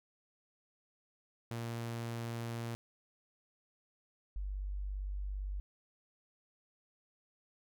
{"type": "tone pair in turn", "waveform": ["sawtooth", "sine"], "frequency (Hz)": [116.54, 48.8], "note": ["A#2", "G1"], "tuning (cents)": [0, -7], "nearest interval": "octave + minor third", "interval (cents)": 1507, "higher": "first", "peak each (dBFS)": [-34, -36], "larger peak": "first", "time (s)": [[1.51, 2.75], [4.36, 5.6]], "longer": "neither", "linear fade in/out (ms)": 0, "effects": []}